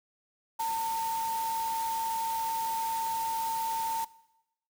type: tone in noise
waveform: sine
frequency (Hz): 904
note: A5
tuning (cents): +47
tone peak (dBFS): -28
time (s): 0.59-4.05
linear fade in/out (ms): 10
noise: white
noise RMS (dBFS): -41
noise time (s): 0.59-4.05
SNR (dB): +10
effects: noise-tail reverb RT60 0.9 s tail -20 dB re dry